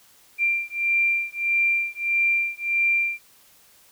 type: beating tone pair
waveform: sine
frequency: 2371 / 2372.6 Hz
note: D7 / D7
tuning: +16 / +17 cents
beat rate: 1.6 Hz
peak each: -23 dBFS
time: 0.38-3.21 s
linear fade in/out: 50 ms
effects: white hiss -55 dBFS RMS until 3.91 s